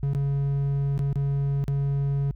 triangle tone with dropouts, 139.7 Hz, C#3, 14 cents sharp, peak -20 dBFS, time 0.03-2.31 s, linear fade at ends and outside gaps 0 ms, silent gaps 0.134-0.149 / 0.978-0.992 / 1.129-1.157 / 1.64-1.681 s, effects added 50 Hz sine -38 dBFS peak until 2.35 s

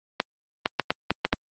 clicks, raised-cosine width 0.3 ms, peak -3 dBFS, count 7, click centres 0.201 / 0.659 / 0.797 / 0.905 / 1.106 / 1.25 / 1.329 s, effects high-pass 200 Hz 12 dB/octave + Opus 24 kbps

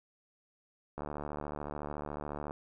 click train, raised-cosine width 1 ms, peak -25 dBFS, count 114, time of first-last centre 0.98-2.509 s, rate 73.9 Hz, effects none

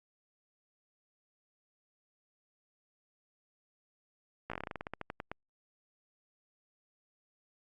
slowing click train, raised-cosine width 0.5 ms, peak -23 dBFS, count 17, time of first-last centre 4.5-5.316 s, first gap 16 ms, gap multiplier 1.14, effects Opus 48 kbps

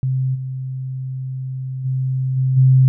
sine tone with level steps, 130.81 Hz, C3, in tune, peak -16 / -23 / -17 / -14 / -8 dBFS, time 0.03-2.88 s, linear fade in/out 0 ms, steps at 0.34 / 1.84 / 2.36 / 2.56 s, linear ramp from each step 20 ms, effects none

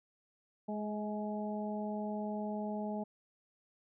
harmonic tone with a mistuned harmonic, 210 Hz, G#3, 19 cents sharp, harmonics 1 / 2 / 3 / 4, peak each -37 / -44 / -42 / -44 dBFS, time 0.68-3.04 s, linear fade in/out 10 ms, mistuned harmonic 3, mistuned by +19 cents, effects none

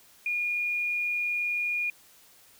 sine tone, 2433 Hz, D#7, 39 cents flat, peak -26 dBFS, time 0.26-1.9 s, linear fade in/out 2 ms, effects white hiss -57 dBFS RMS until 2.59 s

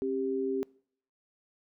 sine tone pair together, 268.5 / 394.8 Hz, C4 / G4, +45 / +12 cents, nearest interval perfect fifth, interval 667 cents, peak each -33 / -30 dBFS, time 0.02-0.63 s, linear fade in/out 0 ms, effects noise-tail reverb RT60 0.6 s tail -25 dB re dry

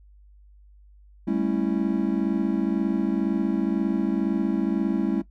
triangle chord, A dominant seventh, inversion third, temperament just, 198 / 220 / 275 / 330 Hz, G3 / A3 / C#4 / E4, +18 / 0 / -14 / +2 cents, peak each -25 dBFS, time 1.27-5.22 s, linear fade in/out 10 ms, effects noise-tail reverb RT60 0.1 s tail -17 dB re dry + added 50 Hz sine -49 dBFS peak until 5.3 s

